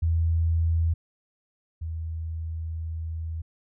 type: tone pair in turn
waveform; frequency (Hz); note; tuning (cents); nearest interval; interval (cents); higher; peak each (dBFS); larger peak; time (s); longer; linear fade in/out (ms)
sine; 82.41 / 81.13; E2 / E2; 0 / -27; unison; 27; first; -20 / -29; first; 0.02-0.94 / 1.81-3.42; second; 10
effects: none

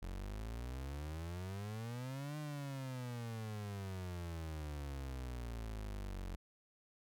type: exponential two-way sweep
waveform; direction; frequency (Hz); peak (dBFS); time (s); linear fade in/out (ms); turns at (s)
35% pulse; up then down; 43.65 to 152.3 to 44.49; -40; 0.02-6.36; 10; 2.38
effects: none

